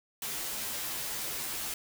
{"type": "noise with comb filter", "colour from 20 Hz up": "white", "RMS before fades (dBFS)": -36, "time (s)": [0.22, 1.74], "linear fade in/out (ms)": 2, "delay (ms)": 11, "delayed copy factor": -0.95, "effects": []}